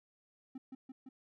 triangle tone with echo, 261.6 Hz, C4, in tune, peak -40 dBFS, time 0.55-0.58 s, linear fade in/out 5 ms, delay 170 ms, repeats 3, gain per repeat -2 dB, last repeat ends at 1.09 s, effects none

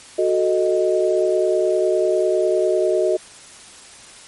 sine chord, D# diminished, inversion first, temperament equal, 370 / 440 / 622.3 Hz, F#4 / A4 / D#5, 0 / 0 / 0 cents, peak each -18 / -22 / -19 dBFS, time 0.18-3.17 s, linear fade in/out 10 ms, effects white hiss -42 dBFS RMS until 4.27 s + MP3 48 kbps

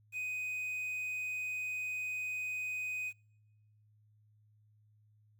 triangle tone with quantisation, 2500 Hz, D#7, 8 cents sharp, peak -34 dBFS, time 0.12-3.13 s, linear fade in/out 50 ms, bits 10, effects noise-tail reverb RT60 0.9 s tail -26 dB re dry + added 106 Hz sine -64 dBFS peak until 5.39 s

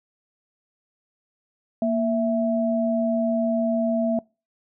sine tone pair together, 233.3 / 659.9 Hz, A#3 / E5, +2 / +2 cents, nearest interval octave + tritone, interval 1800 cents, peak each -22 dBFS, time 1.82-4.19 s, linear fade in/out 2 ms, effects noise-tail reverb RT60 0.3 s tail -25 dB re dry

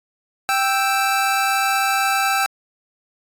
25% pulse tone pair together, 784 / 1320.1 Hz, G5 / E6, 0 / +2 cents, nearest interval major sixth, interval 902 cents, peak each -15 / -17 dBFS, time 0.49-2.46 s, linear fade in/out 0 ms, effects AAC 64 kbps

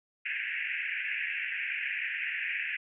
white band-pass noise, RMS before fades -34 dBFS, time 0.25-2.77 s, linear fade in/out 10 ms, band 1600 to 2700 Hz, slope 96 dB/octave, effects none

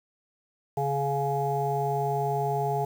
harmonic tone, 140 Hz, C#3, 18 cents sharp, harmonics 1 / 3 / 5 / 6, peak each -30 / -30 / -30 / -30 dBFS, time 0.77-2.85 s, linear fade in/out 5 ms, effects 8-bit

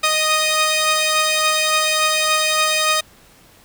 10% pulse tone pair together, 622.3 / 1241.1 Hz, D#5 / D#6, 0 / -5 cents, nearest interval octave, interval 1195 cents, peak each -10 dBFS, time 0.03-3.01 s, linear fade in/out 10 ms, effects pink hiss -49 dBFS RMS until 3.64 s

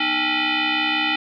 sine tone with frequency modulation, 242.7 Hz, B3, 30 cents flat, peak -18 dBFS, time 0-1.16 s, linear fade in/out 5 ms, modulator 551 Hz, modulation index 5.8, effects none

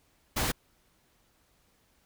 pink noise, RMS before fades -29 dBFS, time 0.36-0.52 s, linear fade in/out 10 ms, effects pink hiss -68 dBFS RMS until 2.05 s

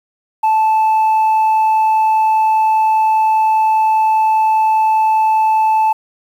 sine tone, 875 Hz, A5, 10 cents flat, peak -7 dBFS, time 0.43-5.93 s, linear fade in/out 10 ms, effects tanh soft clip ceiling -9 dBFS + 7-bit

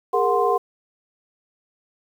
sine tone cluster, 408.6 / 464.6 / 733 / 1043 Hz, G#4 / A#4 / F#5 / C6, -28 / -6 / -16 / -6 cents, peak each -22 dBFS, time 0.13-0.58 s, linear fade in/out 10 ms, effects 8-bit

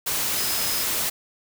sine tone in noise, 5080 Hz, D#8, 35 cents sharp, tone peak -31 dBFS, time 0.37-0.84 s, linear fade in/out 10 ms, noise white, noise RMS -25 dBFS, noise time 0.06-1.1 s, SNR -9 dB, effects none

